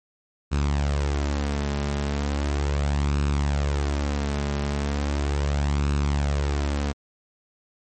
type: tone with flanger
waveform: sawtooth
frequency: 71.6 Hz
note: D2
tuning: 43 cents flat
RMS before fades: -24 dBFS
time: 0.51-6.93 s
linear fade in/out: 20 ms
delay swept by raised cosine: 0.75 to 4.95 ms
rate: 0.37 Hz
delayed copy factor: +0.5
effects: MP3 32 kbps